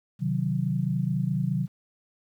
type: chord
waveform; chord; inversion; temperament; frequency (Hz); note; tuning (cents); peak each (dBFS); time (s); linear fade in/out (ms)
sine; C diminished; none; equal; 130.81 / 155.56 / 185; C3 / Eb3 / Gb3; 0 / 0 / 0; -28; 0.19-1.68; 50
effects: 10-bit